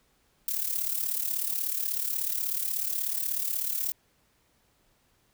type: noise with amplitude modulation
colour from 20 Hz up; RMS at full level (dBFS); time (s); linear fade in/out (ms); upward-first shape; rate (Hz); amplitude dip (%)
violet; -27; 0.48-3.92; 2; sine; 36.4; 70
effects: pink hiss -68 dBFS RMS until 5.33 s